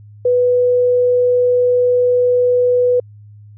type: tone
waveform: sine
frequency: 493.9 Hz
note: B4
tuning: in tune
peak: -10 dBFS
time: 0.25-3 s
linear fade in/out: 5 ms
effects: added 104 Hz sine -37 dBFS peak until 3.57 s